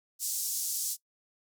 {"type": "band-pass noise", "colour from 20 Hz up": "pink", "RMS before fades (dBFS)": -33, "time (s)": [0.19, 0.97], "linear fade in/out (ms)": 50, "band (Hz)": [5700, 16000], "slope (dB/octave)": 24, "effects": ["noise-tail reverb RT60 0.1 s tail -20 dB re dry"]}